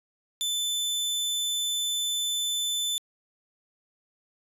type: tone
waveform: sawtooth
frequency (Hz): 3520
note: A7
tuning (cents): 0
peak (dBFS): -23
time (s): 0.41-2.98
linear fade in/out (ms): 0
effects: resampled to 32000 Hz